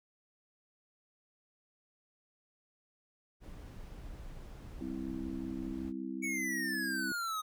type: noise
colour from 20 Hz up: brown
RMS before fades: -47 dBFS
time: 3.4-5.93 s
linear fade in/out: 50 ms
type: chord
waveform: sine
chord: C major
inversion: second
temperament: just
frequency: 196.22 / 261.6 / 327 Hz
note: G3 / C4 / E4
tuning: +2 / 0 / -14 cents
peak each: -43 / -40 / -41 dBFS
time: 4.81-7.12 s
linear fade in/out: 2 ms
type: exponential sweep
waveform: square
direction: down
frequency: 2256 to 1244.5 Hz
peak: -35 dBFS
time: 6.22-7.42 s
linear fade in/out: 20 ms
effects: none